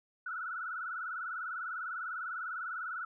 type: tone with vibrato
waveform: sine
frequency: 1396.9 Hz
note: F6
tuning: in tune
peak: -36 dBFS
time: 0.26-3.05 s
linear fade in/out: 5 ms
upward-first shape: sine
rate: 20 Hz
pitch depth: 120 cents each way
effects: none